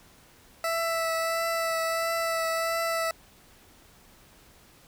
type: tone with vibrato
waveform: 20% pulse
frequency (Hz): 659.3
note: E5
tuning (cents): 0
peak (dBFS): -21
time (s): 0.64-3.11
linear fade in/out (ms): 2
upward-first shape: triangle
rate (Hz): 1.5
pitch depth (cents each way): 18
effects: pink hiss -56 dBFS RMS until 4.87 s